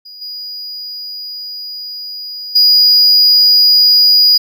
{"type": "tone with level steps", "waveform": "triangle", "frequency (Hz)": 4901, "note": "D#8", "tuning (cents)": -27, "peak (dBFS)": [-30, -22, -4], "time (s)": [0.05, 4.38], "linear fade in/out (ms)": 10, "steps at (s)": [0.21, 2.55], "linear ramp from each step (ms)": 10, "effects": []}